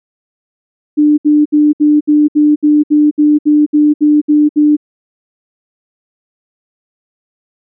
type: tone bursts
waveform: sine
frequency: 298.3 Hz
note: D4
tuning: 27 cents sharp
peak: -5 dBFS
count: 14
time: 0.97-4.768 s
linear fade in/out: 20 ms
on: 210 ms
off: 66 ms
effects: none